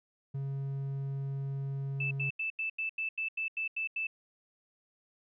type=tone; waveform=triangle; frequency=137.3 Hz; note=C#3; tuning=16 cents flat; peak=-31 dBFS; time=0.34-2.3 s; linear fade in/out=10 ms
type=tone bursts; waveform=sine; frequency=2637 Hz; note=E7; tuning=in tune; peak=-31 dBFS; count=11; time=2-4.07 s; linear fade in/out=5 ms; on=110 ms; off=86 ms
effects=none